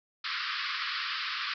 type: band-pass noise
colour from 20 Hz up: pink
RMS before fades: -34 dBFS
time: 0.24-1.54 s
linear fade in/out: 5 ms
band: 1100 to 5100 Hz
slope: 96 dB/octave
effects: none